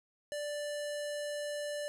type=tone with low-pass filter; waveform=square; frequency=587.3 Hz; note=D5; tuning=in tune; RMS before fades=-38 dBFS; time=0.32-1.88 s; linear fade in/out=0 ms; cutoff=10000 Hz; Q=1.4; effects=none